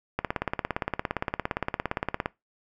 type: click train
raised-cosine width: 0.5 ms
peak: -11 dBFS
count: 37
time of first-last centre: 0.19-2.259 s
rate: 17.4 Hz
effects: noise-tail reverb RT60 0.2 s tail -21 dB re dry